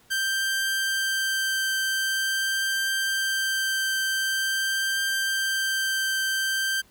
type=tone with vibrato; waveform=sawtooth; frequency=1568 Hz; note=G6; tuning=in tune; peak=-20 dBFS; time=0.1-6.82 s; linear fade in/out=20 ms; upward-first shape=triangle; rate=0.45 Hz; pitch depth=9 cents each way; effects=pink hiss -58 dBFS RMS until 6.9 s